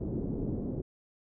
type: low-pass noise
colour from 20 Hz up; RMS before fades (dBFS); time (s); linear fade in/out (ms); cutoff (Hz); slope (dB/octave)
white; -34; 0-0.82; 10; 370; 24
effects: none